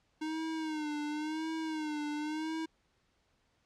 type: tone with vibrato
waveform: square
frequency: 308.7 Hz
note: D#4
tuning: 14 cents flat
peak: -35 dBFS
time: 0.21-2.66 s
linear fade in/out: 10 ms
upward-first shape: sine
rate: 0.94 Hz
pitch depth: 70 cents each way
effects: pink hiss -74 dBFS RMS until 3.65 s + low-pass 6000 Hz 12 dB/octave